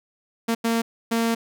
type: tone bursts at uneven times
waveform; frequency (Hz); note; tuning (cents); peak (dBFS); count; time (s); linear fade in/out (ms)
sawtooth; 229.4; A#3; -28; -16; 3; 0.48-0.55 / 0.64-0.82 / 1.11-1.35; 10
effects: none